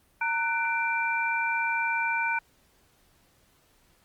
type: tone cluster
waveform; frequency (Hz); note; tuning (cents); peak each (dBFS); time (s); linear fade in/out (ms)
sine; 917 / 1493 / 2354; A#5 / F#6 / D7; -29 / +15 / +3; -29; 0.21-2.39; 5
effects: pink hiss -64 dBFS RMS until 4.04 s + Opus 32 kbps